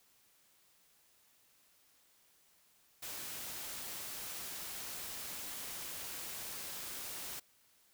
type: noise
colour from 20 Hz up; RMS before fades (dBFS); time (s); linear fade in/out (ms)
white; -44; 3.02-7.4; 10
effects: white hiss -69 dBFS RMS until 7.93 s